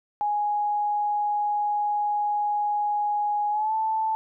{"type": "tone with pitch glide", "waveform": "sine", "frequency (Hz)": [830.6, 879.5], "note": ["G#5", "A5"], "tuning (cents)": [0, -1], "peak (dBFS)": -22, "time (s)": [0.21, 4.15], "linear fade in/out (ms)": 0, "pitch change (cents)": 99, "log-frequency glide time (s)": [3.5, 3.74], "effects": []}